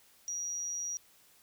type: tone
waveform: sine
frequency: 5760 Hz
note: F#8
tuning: 47 cents flat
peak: -34 dBFS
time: 0.28-0.97 s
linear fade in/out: 0 ms
effects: white hiss -63 dBFS RMS until 1.42 s